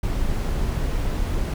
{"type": "noise", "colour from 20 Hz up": "brown", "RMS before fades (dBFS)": -23, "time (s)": [0.03, 1.54], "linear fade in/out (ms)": 5, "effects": []}